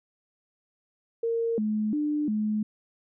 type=tone with pitch steps; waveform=sine; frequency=460.6 / 213.8 / 298.1 / 213.2 Hz; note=A#4 / A3 / D4 / G#3; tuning=-21 / -49 / +26 / +46 cents; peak=-24 dBFS; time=1.23-2.63 s; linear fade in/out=5 ms; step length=350 ms; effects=none